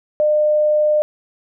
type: tone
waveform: sine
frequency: 604 Hz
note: D5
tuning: 48 cents sharp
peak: -12 dBFS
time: 0.2-1.02 s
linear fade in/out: 0 ms
effects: none